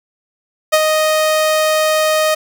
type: tone with ADSR envelope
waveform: sawtooth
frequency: 622.3 Hz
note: D#5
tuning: in tune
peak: -3 dBFS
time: 0.72-2.35 s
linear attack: 18 ms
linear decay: 45 ms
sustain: -5 dB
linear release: 11 ms
effects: 7-bit